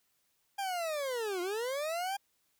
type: linear two-way sweep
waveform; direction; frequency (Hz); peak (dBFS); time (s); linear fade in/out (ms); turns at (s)
40% pulse; down then up; 808 to 345 to 808; -32; 0.58-2.17; 10; 1.41
effects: white hiss -75 dBFS RMS until 2.59 s